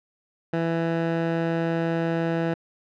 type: tone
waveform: 15% pulse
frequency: 165.8 Hz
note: E3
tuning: 10 cents sharp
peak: -16 dBFS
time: 0.53-2.54 s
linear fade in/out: 5 ms
effects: low-pass 2000 Hz 12 dB/octave